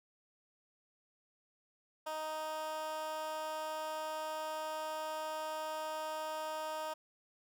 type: tone with high-pass filter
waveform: 15% pulse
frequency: 311.6 Hz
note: D#4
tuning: 3 cents sharp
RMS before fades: -40 dBFS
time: 2.06-6.94 s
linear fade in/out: 10 ms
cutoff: 730 Hz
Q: 2.3
effects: none